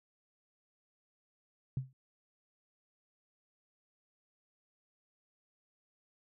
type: tone with exponential decay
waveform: sine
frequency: 131.1 Hz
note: C3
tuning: 4 cents sharp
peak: -28 dBFS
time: 1.77-1.93 s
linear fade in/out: 2 ms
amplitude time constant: 34 ms
effects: none